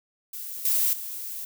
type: noise with level steps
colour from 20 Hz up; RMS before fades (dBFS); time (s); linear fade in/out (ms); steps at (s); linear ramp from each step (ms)
violet; -36 / -23 / -35; 0.33-1.45; 5; 0.65 / 0.93; 2
effects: none